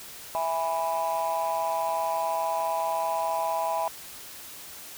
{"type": "chord", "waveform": "sine", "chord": "E major", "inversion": "none", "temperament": "just", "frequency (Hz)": [659.3, 824.1, 988.9], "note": ["E5", "G#5", "B5"], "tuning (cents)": [0, -14, 2], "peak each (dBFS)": -28, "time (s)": [0.35, 3.88], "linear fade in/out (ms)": 0, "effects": ["tanh soft clip ceiling -19 dBFS", "white hiss -43 dBFS RMS until 4.97 s"]}